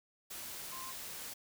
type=tone in noise; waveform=sine; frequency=1046.5 Hz; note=C6; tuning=in tune; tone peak=-46 dBFS; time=0.72-0.92 s; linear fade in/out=10 ms; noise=white; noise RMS=-45 dBFS; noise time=0.3-1.34 s; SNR=-4 dB; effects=none